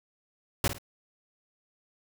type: noise with echo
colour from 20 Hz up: pink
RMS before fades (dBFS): -25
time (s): 0.64-0.68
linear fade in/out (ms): 2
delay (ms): 52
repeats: 2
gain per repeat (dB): -10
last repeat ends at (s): 0.784
effects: none